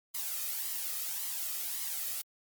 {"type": "noise with flanger", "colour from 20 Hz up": "blue", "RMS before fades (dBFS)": -36, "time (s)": [0.14, 2.22], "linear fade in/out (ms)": 10, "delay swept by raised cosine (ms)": [0.98, 1.62], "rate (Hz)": 1.8, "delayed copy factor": 0.55, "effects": ["Opus 48 kbps"]}